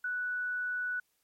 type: tone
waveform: sine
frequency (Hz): 1480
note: F#6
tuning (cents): 0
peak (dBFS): -31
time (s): 0.04-1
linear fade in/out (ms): 5
effects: white hiss -75 dBFS RMS until 1.23 s + MP3 64 kbps